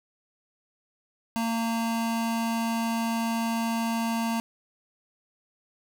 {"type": "tone pair together", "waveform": "square", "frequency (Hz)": [228.4, 915.1], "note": ["A#3", "A#5"], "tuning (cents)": [-35, -32], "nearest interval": "2 octaves", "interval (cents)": 2403, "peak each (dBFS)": [-27, -33], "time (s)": [1.36, 4.4], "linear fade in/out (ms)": 0, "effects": []}